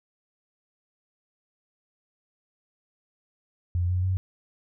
sine tone with pitch steps, 88 / 90.68 / 93.45 Hz, F2 / F#2 / F#2, +14 / -34 / +18 cents, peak -22 dBFS, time 3.75-4.17 s, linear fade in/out 0 ms, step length 140 ms, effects none

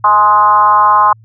sine tone with frequency modulation, 1046.5 Hz, C6, in tune, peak -5 dBFS, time 0.04-1.13 s, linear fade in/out 5 ms, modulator 208 Hz, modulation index 1, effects added 111 Hz sine -39 dBFS peak until 1.24 s

